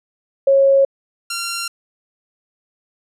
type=tone pair in turn; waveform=sine / 5% pulse; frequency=547 / 1378.4 Hz; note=C#5 / F6; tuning=-23 / -23 cents; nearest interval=octave + major third; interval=1600 cents; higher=second; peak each=-9 / -8 dBFS; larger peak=second; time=0.47-0.85 / 1.3-1.68 s; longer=neither; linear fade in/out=5 ms; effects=low-pass 8000 Hz 12 dB/octave